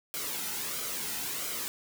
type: noise with flanger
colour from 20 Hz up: white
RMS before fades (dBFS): -35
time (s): 0.14-1.68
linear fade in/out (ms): 0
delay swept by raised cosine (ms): 1.1 to 1.8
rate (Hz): 1.5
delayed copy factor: -0.55
effects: none